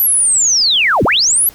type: linear two-way sweep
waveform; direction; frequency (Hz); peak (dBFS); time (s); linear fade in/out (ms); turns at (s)
sine; down then up; 12000 to 46.41 to 12000; -9; 0-1.49; 0; 1.04
effects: pink hiss -41 dBFS RMS until 1.54 s